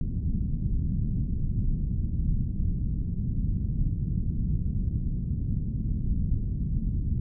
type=low-pass noise; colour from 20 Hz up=pink; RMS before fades=-27 dBFS; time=0.01-7.2 s; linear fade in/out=2 ms; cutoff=200 Hz; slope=24 dB/octave; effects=none